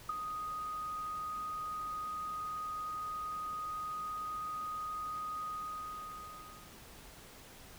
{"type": "tone with ADSR envelope", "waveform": "sine", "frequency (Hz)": 1244.5, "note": "D#6", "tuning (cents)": 0, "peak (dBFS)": -29, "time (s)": [0.09, 6.75], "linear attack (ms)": 6, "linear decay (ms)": 12, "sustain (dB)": -8, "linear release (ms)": 1300, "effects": ["pink hiss -54 dBFS RMS until 7.78 s"]}